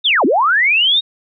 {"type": "linear two-way sweep", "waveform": "sine", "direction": "down then up", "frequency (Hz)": [3794, 225.4, 3794], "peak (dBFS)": -10, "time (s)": [0.04, 1.01], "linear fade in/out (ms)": 20, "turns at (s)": 0.25, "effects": []}